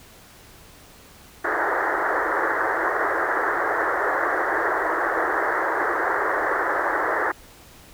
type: band-pass noise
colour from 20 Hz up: white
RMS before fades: -23 dBFS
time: 1.44-7.32 s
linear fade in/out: 10 ms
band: 310 to 1900 Hz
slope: 96 dB/octave
effects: pink hiss -48 dBFS RMS until 7.93 s